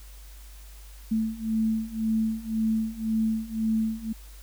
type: beating tone pair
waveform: sine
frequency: 220 / 221.9 Hz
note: A3 / A3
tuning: 0 / +15 cents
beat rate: 1.9 Hz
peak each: -28 / -26 dBFS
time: 1.11-4.13 s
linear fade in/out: 10 ms
effects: added 50 Hz sine -43 dBFS peak until 4.42 s + white hiss -53 dBFS RMS until 4.42 s